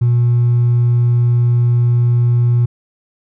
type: tone with hard clipping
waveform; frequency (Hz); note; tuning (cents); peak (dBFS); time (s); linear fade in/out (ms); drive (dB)
triangle; 120.2; B2; -46; -9; 0.01-2.66; 10; 2
effects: none